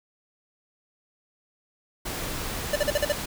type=noise; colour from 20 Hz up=pink; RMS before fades=-32 dBFS; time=2.05-3.26 s; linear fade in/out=10 ms
type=tone bursts; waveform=square; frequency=587.3 Hz; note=D5; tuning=in tune; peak=-21 dBFS; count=6; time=2.73-3.124 s; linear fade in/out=5 ms; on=29 ms; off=44 ms
effects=none